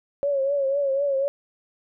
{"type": "tone with vibrato", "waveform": "sine", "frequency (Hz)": 554.4, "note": "C#5", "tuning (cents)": 0, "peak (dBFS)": -20, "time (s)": [0.23, 1.28], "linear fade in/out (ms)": 0, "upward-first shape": "triangle", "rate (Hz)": 4, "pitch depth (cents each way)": 74, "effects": []}